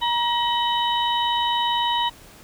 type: harmonic tone with a mistuned harmonic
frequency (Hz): 949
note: A#5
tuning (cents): +31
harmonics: 1 / 2 / 3 / 4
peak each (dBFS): -21 / -32 / -26 / -28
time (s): 0.01-2.1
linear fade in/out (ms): 20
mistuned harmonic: 3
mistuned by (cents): +100
effects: pink hiss -47 dBFS RMS until 2.43 s